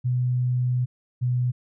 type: tone pair in turn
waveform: sine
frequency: 124.9 / 124.19 Hz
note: B2 / B2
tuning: +20 / +10 cents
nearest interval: unison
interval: 10 cents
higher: first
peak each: -20 dBFS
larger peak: neither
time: 0.04-0.86 / 1.21-1.52 s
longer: first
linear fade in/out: 20 ms
effects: none